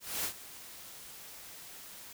white noise with ADSR envelope, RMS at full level -33 dBFS, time 0-2.13 s, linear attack 240 ms, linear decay 86 ms, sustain -16 dB, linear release 5 ms, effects none

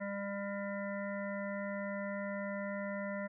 harmonic tone, 200.1 Hz, G3, 36 cents sharp, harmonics 1 / 3 / 5 / 7 / 9 / 10, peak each -40 / -40 / -49 / -48 / -48 / -49 dBFS, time 0-3.28 s, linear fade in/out 20 ms, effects none

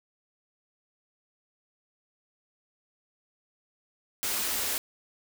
white band-stop noise, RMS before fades -30 dBFS, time 4.23-4.78 s, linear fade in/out 0 ms, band 100 to 190 Hz, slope 96 dB/octave, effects none

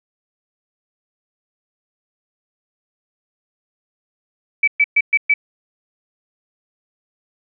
sine tone bursts, 2300 Hz, D7, 37 cents flat, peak -10 dBFS, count 5, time 4.63-5.34 s, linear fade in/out 5 ms, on 46 ms, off 120 ms, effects none

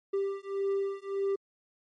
triangle beating tone pair, 393.2 / 394.9 Hz, G4 / G4, +5 / +13 cents, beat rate 1.7 Hz, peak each -30 dBFS, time 0.13-1.36 s, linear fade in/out 10 ms, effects MP3 48 kbps

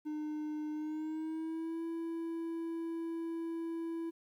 triangle tone with pitch glide, 303.7 to 331.2 Hz, D#4 to E4, -42 to +8 cents, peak -34 dBFS, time 0.05-4.11 s, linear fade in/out 20 ms, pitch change +150 cents, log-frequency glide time 0.72-1.84 s, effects 12-bit

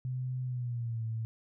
sine tone with pitch glide, 127.6 to 112.37 Hz, C3 to A2, -43 to +37 cents, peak -32 dBFS, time 0.05-1.25 s, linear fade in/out 0 ms, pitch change -220 cents, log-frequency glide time 0.43-1.04 s, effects none

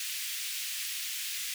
pink high-pass noise, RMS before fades -36 dBFS, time 0-1.54 s, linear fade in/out 2 ms, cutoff 2200 Hz, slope 24 dB/octave, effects none

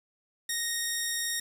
10% pulse tone, 1863 Hz, A#6, 2 cents flat, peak -20 dBFS, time 0.49-1.4 s, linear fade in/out 5 ms, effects 8-bit

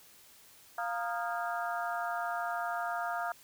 harmonic tone with a mistuned harmonic, 233.1 Hz, A#3, in tune, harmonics 3 / 4 / 5 / 6 / 7, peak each -35 / -40 / -40 / -39 / -43 dBFS, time 0.78-3.32 s, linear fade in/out 2 ms, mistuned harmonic 5, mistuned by +97 cents, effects white hiss -58 dBFS RMS until 3.43 s

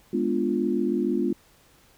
sine chord, G# diminished seventh, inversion none, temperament equal, 207.7 / 246.9 / 293.7 / 349.2 Hz, G#3 / B3 / D4 / F4, 0 / 0 / 0 / 0 cents, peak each -28 / -27 / -29 / -26 dBFS, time 0.13-1.33 s, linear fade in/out 5 ms, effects pink hiss -58 dBFS RMS until 1.97 s

